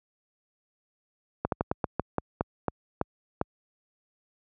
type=slowing click train; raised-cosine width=1 ms; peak=-11 dBFS; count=11; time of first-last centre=1.45-3.414 s; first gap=72 ms; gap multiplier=1.21; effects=high-pass 60 Hz 12 dB/octave